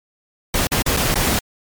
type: noise with dropouts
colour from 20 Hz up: pink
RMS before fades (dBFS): -18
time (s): 0.54-1.39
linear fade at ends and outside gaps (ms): 2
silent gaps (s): 0.67-0.718 / 0.822-0.862 / 0.966-0.971 / 1.143-1.156
effects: MP3 96 kbps